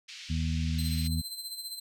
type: band-pass noise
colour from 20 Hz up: pink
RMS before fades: -45 dBFS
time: 0.08-1.08 s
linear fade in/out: 10 ms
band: 2300 to 5700 Hz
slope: 24 dB/octave
type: harmonic tone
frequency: 80.4 Hz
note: E2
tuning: 43 cents flat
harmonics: 1 / 2 / 3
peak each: -29 / -32 / -36 dBFS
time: 0.29-1.22 s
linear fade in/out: 20 ms
type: tone with tremolo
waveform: sawtooth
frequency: 4095 Hz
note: C8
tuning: 38 cents flat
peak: -32 dBFS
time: 0.78-1.8 s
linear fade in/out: 10 ms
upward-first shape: sine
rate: 15 Hz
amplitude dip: 60%
effects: none